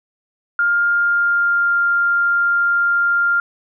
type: tone with pitch glide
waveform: sine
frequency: 1406 to 1397.1 Hz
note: F6 to F6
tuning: +11 to 0 cents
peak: -13 dBFS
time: 0.59-3.4 s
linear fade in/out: 2 ms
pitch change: -11 cents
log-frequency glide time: 0.91-1.78 s
effects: none